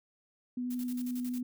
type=tone with vibrato; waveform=sine; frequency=247.5 Hz; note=B3; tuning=4 cents sharp; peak=-32 dBFS; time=0.57-1.43 s; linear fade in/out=5 ms; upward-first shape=triangle; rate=12 Hz; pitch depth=13 cents each way
type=noise with tremolo; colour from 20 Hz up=blue; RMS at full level=-47 dBFS; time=0.7-1.41 s; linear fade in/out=10 ms; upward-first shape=square; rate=11 Hz; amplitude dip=80%
effects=none